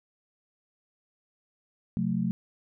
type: chord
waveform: sine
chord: F# diminished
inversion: second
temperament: equal with one note detuned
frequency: 130.81 / 180.98 / 220 Hz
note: C3 / F#3 / A3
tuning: 0 / -38 / 0 cents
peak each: -33 / -28 / -29 dBFS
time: 1.97-2.31 s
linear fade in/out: 0 ms
effects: none